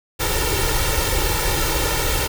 pink noise with comb filter, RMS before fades -20 dBFS, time 0.19-2.28 s, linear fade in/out 20 ms, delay 2.2 ms, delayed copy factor +0.95, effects none

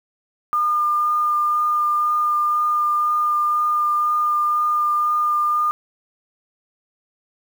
sine tone with vibrato, 1207 Hz, D6, 47 cents sharp, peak -16 dBFS, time 0.53-5.71 s, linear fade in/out 0 ms, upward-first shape sine, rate 2 Hz, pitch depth 9 cents each way, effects 7-bit

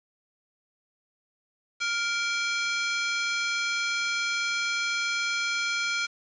sawtooth ring-modulated tone, 1864.7 Hz, A#6, in tune, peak -19 dBFS, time 1.8-6.07 s, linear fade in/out 20 ms, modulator 464 Hz, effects resampled to 16000 Hz + 8-bit

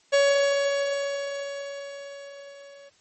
45% pulse tone with level ramp, 561 Hz, C#5, 21 cents sharp, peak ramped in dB -16 to -46 dBFS, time 0.12-2.9 s, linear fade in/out 20 ms, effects white hiss -61 dBFS RMS until 3 s + MP3 32 kbps

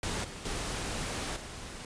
pink noise with level steps, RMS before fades -34 / -43 / -35 / -43 dBFS, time 0.03-1.85 s, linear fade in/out 2 ms, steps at 0.24 / 0.45 / 1.36 s, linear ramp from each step 5 ms, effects resampled to 22050 Hz

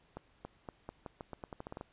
accelerating click train, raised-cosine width 1 ms, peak -28 dBFS, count 14, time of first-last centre 0.17-1.811 s, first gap 280 ms, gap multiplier 0.85, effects pink hiss -68 dBFS RMS until 1.92 s + resampled to 8000 Hz

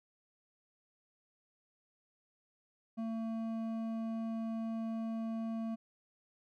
triangle tone with hard clipping, 225.2 Hz, A3, 40 cents sharp, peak -37 dBFS, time 2.97-5.76 s, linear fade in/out 20 ms, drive 12 dB, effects none

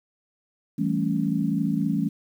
sine chord, A dominant seventh, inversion second, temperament equal, 164.81 / 196 / 220 / 277.2 Hz, E3 / G3 / A3 / C#4, 0 / 0 / 0 / 0 cents, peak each -27 dBFS, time 0.78-2.09 s, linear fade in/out 10 ms, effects 9-bit

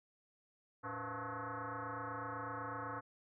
sine tone with frequency modulation, 113 Hz, A2, 47 cents sharp, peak -40 dBFS, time 0.83-3.01 s, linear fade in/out 20 ms, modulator 198 Hz, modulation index 7.2, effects none

